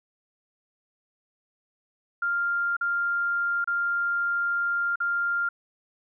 sine tone with dropouts, 1396.9 Hz, F6, in tune, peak -23 dBFS, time 2.22-5.49 s, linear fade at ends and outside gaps 5 ms, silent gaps 2.767-2.81 / 3.644-3.674 / 4.958-5.002 s, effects none

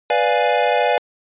square chord, B diminished seventh, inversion none, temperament equal, 493.9 / 587.3 / 698.5 / 830.6 Hz, B4 / D5 / F5 / Ab5, 0 / 0 / 0 / 0 cents, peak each -21 dBFS, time 0.1-0.98 s, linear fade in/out 2 ms, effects resampled to 8000 Hz

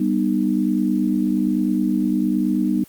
sine chord, G augmented, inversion none, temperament just, 196 / 245 / 306.2 Hz, G3 / B3 / D#4, 0 / -14 / -28 cents, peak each -21 dBFS, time 0-2.84 s, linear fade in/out 5 ms, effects white hiss -49 dBFS RMS until 2.88 s + Opus 24 kbps

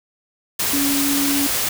sine tone in noise, 280.8 Hz, C#4, 22 cents sharp, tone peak -19 dBFS, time 0.73-1.47 s, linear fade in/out 5 ms, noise white, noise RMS -21 dBFS, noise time 0.59-1.69 s, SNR -1 dB, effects none

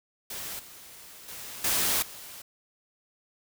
white noise with level steps, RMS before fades -37 / -48 / -41 / -26 / -44 dBFS, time 0.3-2.42 s, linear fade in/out 5 ms, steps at 0.59 / 1.28 / 1.64 / 2.02 s, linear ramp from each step 5 ms, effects none

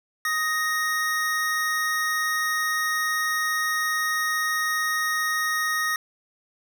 square tone pair together, 1252.8 / 1864.7 Hz, D#6 / A#6, +11 / 0 cents, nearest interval perfect fifth, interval 689 cents, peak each -28 / -25 dBFS, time 0.25-5.96 s, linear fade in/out 2 ms, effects none

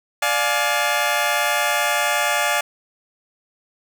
15% pulse chord, D diminished, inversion none, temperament just, 587.3 / 704.8 / 845.8 Hz, D5 / F5 / Ab5, 0 / +16 / +31 cents, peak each -16 dBFS, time 0.22-2.61 s, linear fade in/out 5 ms, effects none

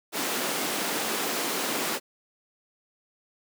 pink high-pass noise, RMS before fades -29 dBFS, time 0.12-2 s, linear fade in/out 50 ms, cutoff 230 Hz, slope 24 dB/octave, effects none

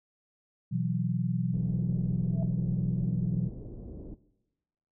sine chord, B suspended fourth, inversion none, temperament equal, 123.47 / 164.81 / 185 Hz, B2 / E3 / F#3, 0 / 0 / 0 cents, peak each -31 dBFS, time 0.71-3.49 s, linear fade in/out 20 ms
pink low-pass noise, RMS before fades -42 dBFS, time 1.53-4.15 s, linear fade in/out 10 ms, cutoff 430 Hz, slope 24 dB/octave
sine tone with exponential growth, 659.3 Hz, E5, in tune, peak -35 dBFS, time 2.24-2.43 s, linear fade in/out 2 ms, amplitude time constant 41 ms
effects noise-tail reverb RT60 1.0 s tail -18 dB re dry

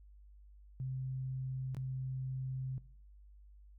sine tone with dropouts, 130.81 Hz, C3, in tune, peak -36 dBFS, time 0.8-2.78 s, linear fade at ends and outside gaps 0 ms, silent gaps 1.747-1.768 s, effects noise-tail reverb RT60 0.5 s tail -18 dB re dry + added 50 Hz sine -55 dBFS peak until 3.78 s

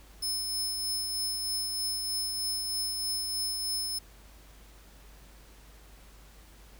sawtooth tone with tremolo, 5220 Hz, E8, 18 cents flat, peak -26 dBFS, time 0.22-3.99 s, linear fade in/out 10 ms, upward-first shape triangle, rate 3.2 Hz, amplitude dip 35%, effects added 50 Hz sine -52 dBFS peak until 6.79 s + pink hiss -57 dBFS RMS until 6.79 s

